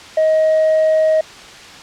sine tone with tanh clipping, 630 Hz, D#5, 21 cents sharp, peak -11 dBFS, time 0.17-1.21 s, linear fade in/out 5 ms, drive 1 dB, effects white hiss -36 dBFS RMS until 1.82 s + low-pass 5000 Hz 12 dB/octave

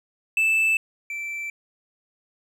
triangle tone pair in turn, 2637 / 2334 Hz, E7 / D7, 0 / -11 cents, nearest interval major second, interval 211 cents, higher first, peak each -16 / -27 dBFS, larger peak first, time 0.37-0.77 / 1.1-1.5 s, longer neither, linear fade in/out 2 ms, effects none

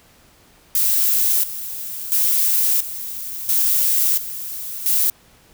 violet noise with tremolo, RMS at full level -17 dBFS, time 0.75-5.1 s, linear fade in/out 2 ms, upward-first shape square, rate 0.73 Hz, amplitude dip 75%, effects pink hiss -52 dBFS RMS until 5.53 s

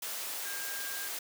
sine tone in noise, 1608 Hz, G6, 44 cents sharp, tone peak -42 dBFS, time 0.45-1.08 s, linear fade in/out 5 ms, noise white, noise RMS -38 dBFS, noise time 0.02-1.19 s, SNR -7 dB, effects high-pass 400 Hz 12 dB/octave

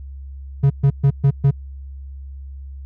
triangle tone bursts, 138.59 Hz, C#3, in tune, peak -8 dBFS, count 5, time 0.63-1.51 s, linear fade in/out 10 ms, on 72 ms, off 130 ms, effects added 68 Hz sine -31 dBFS peak until 2.85 s

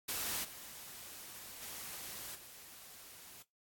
white noise with level steps, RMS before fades -38 / -50 / -46 / -54 dBFS, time 0.08-3.43 s, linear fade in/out 10 ms, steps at 0.43 / 1.61 / 2.34 s, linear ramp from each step 20 ms, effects noise-tail reverb RT60 0.2 s tail -22 dB re dry + AAC 64 kbps

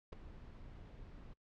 brown noise with ADSR envelope, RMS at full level -40 dBFS, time 0.12-1.34 s, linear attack 9 ms, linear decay 8 ms, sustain -13 dB, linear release 12 ms, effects noise-tail reverb RT60 0.1 s tail -24 dB re dry + low-pass 4000 Hz 12 dB/octave

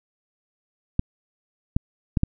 clicks, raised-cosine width 5 ms, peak -7 dBFS, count 4, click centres 0.994 / 1.765 / 2.172 / 2.234 s, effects none

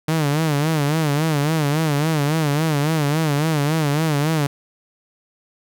sawtooth tone with vibrato, 151.6 Hz, D#3, 45 cents flat, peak -13 dBFS, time 0.08-4.47 s, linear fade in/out 5 ms, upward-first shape sine, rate 3.6 Hz, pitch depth 120 cents each way, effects none

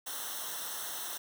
white noise with comb filter, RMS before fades -39 dBFS, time 0.06-1.18 s, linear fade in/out 10 ms, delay 0.42 ms, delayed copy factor -0.85, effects none

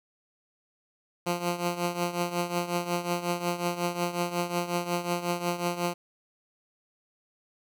10% pulse tone with tremolo, 174.61 Hz, F3, in tune, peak -16 dBFS, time 1.26-5.94 s, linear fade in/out 10 ms, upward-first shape triangle, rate 5.5 Hz, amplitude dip 80%, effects none

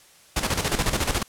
pink noise with tremolo, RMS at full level -22 dBFS, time 0.36-1.23 s, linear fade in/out 5 ms, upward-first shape square, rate 14 Hz, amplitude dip 65%, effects white hiss -53 dBFS RMS until 1.28 s + low-pass 11000 Hz 12 dB/octave

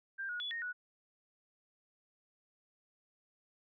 sine tone with pitch steps, 1584 / 1450 / 3419 / 1855 / 1470 Hz, G6 / F#6 / G#7 / A#6 / F#6, +18 / -35 / +50 / -9 / -12 cents, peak -37 dBFS, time 0.18-0.73 s, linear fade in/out 20 ms, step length 110 ms, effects none

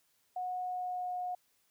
sine tone with pitch glide, 730 to 723.3 Hz, F#5 to F#5, -24 to -39 cents, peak -34 dBFS, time 0.36-1.35 s, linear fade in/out 5 ms, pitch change -15 cents, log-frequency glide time 0.61-1.16 s, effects white hiss -73 dBFS RMS until 1.7 s

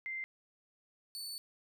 sine / sawtooth tone pair in turn, 2086 / 4484 Hz, C7 / C#8, -6 / +19 cents, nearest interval octave + minor second, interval 1325 cents, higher second, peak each -37 / -38 dBFS, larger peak first, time 0.06-0.24 / 1.15-1.38 s, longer second, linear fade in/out 0 ms, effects none

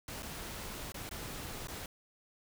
pink noise with dropouts, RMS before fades -43 dBFS, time 0.08-1.86 s, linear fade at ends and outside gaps 2 ms, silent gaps 0.224-0.229 / 0.921-0.943 / 1.092-1.111 / 1.672-1.683 s, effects none

